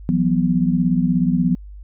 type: chord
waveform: sine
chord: E suspended second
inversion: none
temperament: equal with one note detuned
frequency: 168.28 / 185 / 246.9 Hz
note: E3 / F#3 / B3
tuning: +36 / 0 / 0 cents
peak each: -19 dBFS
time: 0.09-1.55 s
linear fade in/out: 0 ms
effects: added 50 Hz sine -34 dBFS peak until 1.83 s